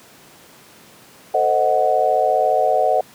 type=chord; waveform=sine; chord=A diminished seventh; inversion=none; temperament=equal with one note detuned; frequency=448.5 / 523.3 / 622.3 / 740 Hz; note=A4 / C5 / Eb5 / Gb5; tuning=+33 / 0 / 0 / 0 cents; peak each=-23 / -21 / -19 / -17 dBFS; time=1.34-3.01 s; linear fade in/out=5 ms; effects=pink hiss -46 dBFS RMS until 3.14 s + high-pass 150 Hz 12 dB/octave